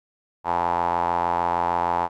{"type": "tone with band-pass filter", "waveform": "sawtooth", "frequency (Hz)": 86.5, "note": "F2", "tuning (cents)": -16, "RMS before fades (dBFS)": -23, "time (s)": [0.44, 2.09], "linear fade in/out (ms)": 50, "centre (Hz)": 890, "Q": 6.1, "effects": []}